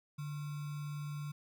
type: tone with sample-and-hold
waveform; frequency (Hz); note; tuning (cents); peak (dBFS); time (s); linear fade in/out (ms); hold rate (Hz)
sine; 147; D3; +2; -38; 0.18-1.32; 10; 1225
effects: none